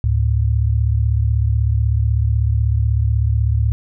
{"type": "tone pair together", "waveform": "sine", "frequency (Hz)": [72.3, 108.45], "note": ["D2", "A2"], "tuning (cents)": [-27, -25], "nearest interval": "perfect fifth", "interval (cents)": 702, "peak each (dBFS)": -16, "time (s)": [0.04, 3.72], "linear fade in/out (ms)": 0, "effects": []}